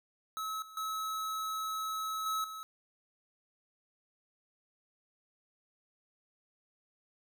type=tone with level steps; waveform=square; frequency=1292 Hz; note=E6; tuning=35 cents flat; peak=-36 / -50 / -35 / -32 / -42 dBFS; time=0.37-2.63 s; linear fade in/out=0 ms; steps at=0.62 / 0.77 / 2.26 / 2.44 s; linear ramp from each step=2 ms; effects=none